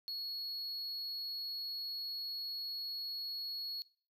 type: tone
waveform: triangle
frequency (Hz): 4345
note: C#8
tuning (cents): -35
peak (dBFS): -37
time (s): 0.08-3.82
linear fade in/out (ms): 0
effects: noise-tail reverb RT60 0.4 s tail -21 dB re dry